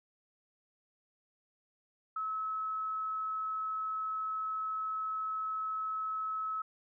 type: tone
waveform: sine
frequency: 1293 Hz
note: E6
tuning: 34 cents flat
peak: -33 dBFS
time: 2.16-6.62 s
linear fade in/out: 5 ms
effects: none